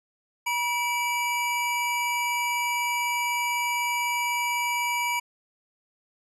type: tone pair together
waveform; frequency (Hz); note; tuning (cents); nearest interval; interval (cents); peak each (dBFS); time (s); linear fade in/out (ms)
square; 962 / 2310; B5 / D7; -46 / -29; octave + minor third; 1517; -28; 0.46-5.2; 10
effects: resampled to 32000 Hz